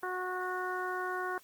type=harmonic tone; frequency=366.5 Hz; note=F#4; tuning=16 cents flat; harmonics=1 / 2 / 3 / 4 / 5; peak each=-38 / -40 / -38 / -38 / -46 dBFS; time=0.03-1.38 s; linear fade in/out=2 ms; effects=white hiss -61 dBFS RMS until 1.43 s + Opus 24 kbps